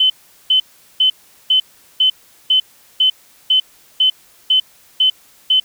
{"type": "tone bursts", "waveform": "sine", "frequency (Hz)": 3049, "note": "G7", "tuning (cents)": -49, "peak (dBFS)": -9, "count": 12, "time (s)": [0, 5.6], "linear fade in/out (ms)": 5, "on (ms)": 100, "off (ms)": 400, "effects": ["white hiss -49 dBFS RMS until 5.64 s"]}